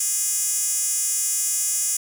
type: tone with high-pass filter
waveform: 10% pulse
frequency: 414.3 Hz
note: G#4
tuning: 4 cents flat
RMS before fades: -23 dBFS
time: 0-1.97 s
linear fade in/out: 5 ms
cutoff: 8100 Hz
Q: 4.5
effects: none